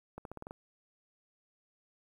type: accelerating click train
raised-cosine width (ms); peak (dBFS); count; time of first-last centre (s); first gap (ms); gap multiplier
1; -29; 7; 0.18-0.509; 72; 0.89
effects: 10-bit